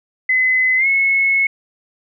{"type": "tone with pitch glide", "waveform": "sine", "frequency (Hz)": [2030, 2188], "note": ["B6", "C#7"], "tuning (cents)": [47, -23], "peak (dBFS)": -12, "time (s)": [0.29, 1.47], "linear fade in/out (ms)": 5, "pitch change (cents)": 130, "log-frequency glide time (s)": [0.77, 0.87], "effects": []}